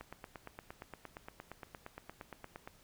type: click train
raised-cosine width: 0.5 ms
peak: -30 dBFS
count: 24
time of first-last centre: 0.01-2.675 s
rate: 8.63 Hz
effects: pink hiss -64 dBFS RMS until 2.83 s